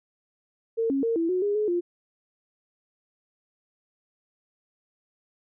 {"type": "tone with pitch steps", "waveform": "sine", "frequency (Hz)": [454.7, 273.9, 458.8, 331.9, 366.2, 409.2, 424.3, 349.3], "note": ["A#4", "C#4", "A#4", "E4", "F#4", "G#4", "G#4", "F4"], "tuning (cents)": [-43, -21, -28, 12, -18, -26, 37, 0], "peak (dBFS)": -22, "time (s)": [0.77, 1.81], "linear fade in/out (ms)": 20, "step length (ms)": 130, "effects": []}